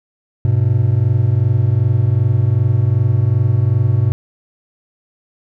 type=tone pair together; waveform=triangle; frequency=101.69 / 124.3 Hz; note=G#2 / B2; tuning=-36 / +12 cents; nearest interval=minor third; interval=348 cents; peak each=-12 dBFS; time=0.45-4.12 s; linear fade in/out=0 ms; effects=none